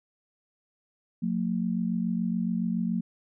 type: tone pair together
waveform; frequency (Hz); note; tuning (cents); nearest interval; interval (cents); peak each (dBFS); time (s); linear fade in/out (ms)
sine; 180 / 227.1; F#3 / A#3; -47 / -45; major third; 402; -28; 1.22-3.01; 10
effects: none